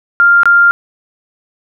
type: tone with dropouts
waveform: sine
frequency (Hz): 1396.9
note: F6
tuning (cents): 0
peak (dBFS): -4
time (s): 0.2-0.71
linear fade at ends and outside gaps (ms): 0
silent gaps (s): 0.433-0.456
effects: none